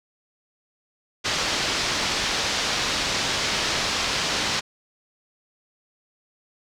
white low-pass noise, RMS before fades -25 dBFS, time 1.24-4.61 s, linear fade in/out 20 ms, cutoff 5600 Hz, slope 24 dB/octave, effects none

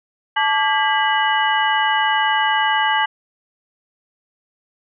sine tone cluster, 871 / 1164 / 1616 / 1978 / 2938 Hz, A5 / D6 / G#6 / B6 / F#7, -18 / -16 / -48 / +2 / -13 cents, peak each -18 / -24 / -21 / -23 / -24 dBFS, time 0.36-3.06 s, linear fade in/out 10 ms, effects none

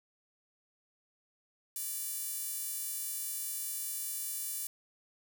sawtooth tone with high-pass filter, 585 Hz, D5, 7 cents flat, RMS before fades -38 dBFS, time 1.76-4.67 s, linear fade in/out 2 ms, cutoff 10000 Hz, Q 1.1, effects none

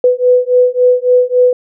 sine beating tone pair, 496.1 / 499.7 Hz, B4 / B4, +8 / +20 cents, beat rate 3.6 Hz, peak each -10 dBFS, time 0.04-1.53 s, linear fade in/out 2 ms, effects none

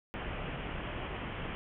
pink low-pass noise, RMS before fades -39 dBFS, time 0.14-1.55 s, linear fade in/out 0 ms, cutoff 3200 Hz, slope 96 dB/octave, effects none

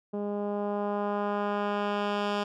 10% pulse tone with low-pass filter sweep, 204.9 Hz, G#3, 23 cents flat, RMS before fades -30 dBFS, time 0.13-2.44 s, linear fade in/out 10 ms, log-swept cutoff 440 to 4300 Hz, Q 0.9, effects none

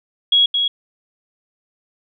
sine tone with echo, 3322 Hz, G#7, in tune, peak -10 dBFS, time 0.32-0.46 s, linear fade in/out 5 ms, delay 220 ms, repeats 1, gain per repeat -5 dB, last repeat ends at 0.68 s, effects none

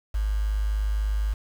sine tone with quantisation, 51.91 Hz, G#1, in tune, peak -22 dBFS, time 0.14-1.34 s, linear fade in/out 10 ms, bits 7, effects none

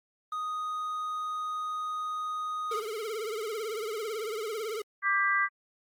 triangle tone, 1244.5 Hz, D#6, in tune, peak -29 dBFS, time 0.32-2.8 s, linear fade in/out 2 ms
square tone with vibrato, 436.2 Hz, A4, 15 cents flat, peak -33 dBFS, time 2.71-4.82 s, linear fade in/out 5 ms, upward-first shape triangle, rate 18 Hz, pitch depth 130 cents each way
sine chord, G major, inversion second, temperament equal with one note detuned, 1174.7 / 1597.2 / 1975.5 Hz, D6 / G6 / B6, 0 / +32 / 0 cents, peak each -28 dBFS, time 5.02-5.49 s, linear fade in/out 50 ms
effects Opus 24 kbps

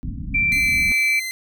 pink low-pass noise, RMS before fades -29 dBFS, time 0.03-0.92 s, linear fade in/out 0 ms, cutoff 290 Hz, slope 96 dB/octave
sine tone with pitch glide, 2349 to 2327 Hz, D7 to D7, 0 to -17 cents, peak -16 dBFS, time 0.34-1.2 s, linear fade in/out 10 ms, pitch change -17 cents, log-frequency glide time 0.48-0.72 s
sawtooth tone, 2065 Hz, C7, 23 cents flat, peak -22 dBFS, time 0.52-1.31 s, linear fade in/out 0 ms
effects none

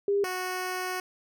sine / 10% pulse tone pair in turn, 402.2 / 367.8 Hz, G4 / F#4, +44 / -10 cents, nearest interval major second, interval 154 cents, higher first, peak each -22 dBFS, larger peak neither, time 0.08-0.24 / 0.24-1 s, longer second, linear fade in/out 2 ms, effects none

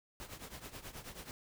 pink noise with tremolo, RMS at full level -45 dBFS, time 0.2-1.31 s, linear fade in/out 0 ms, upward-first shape triangle, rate 9.3 Hz, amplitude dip 85%, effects none

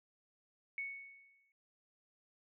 sine tone with exponential decay, 2217 Hz, C#7, in tune, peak -36 dBFS, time 0.78-1.52 s, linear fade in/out 1 ms, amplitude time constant 160 ms, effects none

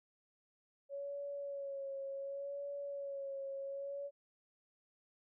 sine tone with vibrato, 557 Hz, C#5, 8 cents sharp, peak -40 dBFS, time 0.89-4.11 s, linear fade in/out 50 ms, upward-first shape sine, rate 0.68 Hz, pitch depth 32 cents each way, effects none

